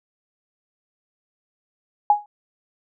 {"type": "tone with exponential decay", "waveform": "sine", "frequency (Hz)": 830.6, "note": "G#5", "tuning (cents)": 0, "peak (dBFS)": -8, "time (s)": [2.1, 2.26], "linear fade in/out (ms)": 2, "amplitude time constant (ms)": 33, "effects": []}